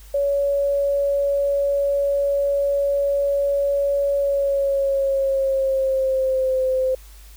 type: tone with pitch glide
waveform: sine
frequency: 563 to 519.3 Hz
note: C#5 to C5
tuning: +27 to -13 cents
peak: -17 dBFS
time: 0.14-6.95 s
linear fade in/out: 5 ms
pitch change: -140 cents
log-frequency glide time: 4.15-6.62 s
effects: added 50 Hz sine -41 dBFS peak until 7.36 s + white hiss -50 dBFS RMS until 7.36 s